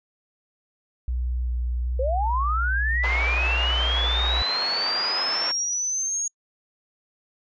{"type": "tone with vibrato", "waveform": "sine", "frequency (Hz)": 61, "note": "B1", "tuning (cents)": -21, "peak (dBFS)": -23, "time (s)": [1.08, 4.42], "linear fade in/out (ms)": 0, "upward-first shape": "square", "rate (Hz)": 1.3, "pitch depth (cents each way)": 14}
{"type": "linear sweep", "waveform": "sine", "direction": "up", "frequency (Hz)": [490.2, 6645], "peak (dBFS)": -23, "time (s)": [1.99, 6.28], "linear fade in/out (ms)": 5}
{"type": "band-pass noise", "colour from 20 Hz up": "pink", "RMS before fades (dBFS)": -31, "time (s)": [3.03, 5.52], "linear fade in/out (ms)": 10, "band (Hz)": [700, 2300], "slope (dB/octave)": 12}
{"effects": ["noise-tail reverb RT60 0.1 s tail -26 dB re dry", "resampled to 16000 Hz"]}